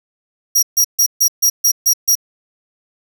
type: tone bursts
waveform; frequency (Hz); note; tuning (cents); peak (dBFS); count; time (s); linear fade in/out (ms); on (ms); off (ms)
sawtooth; 5690; F8; +31; -7; 8; 0.55-2.154; 10; 78; 140
effects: none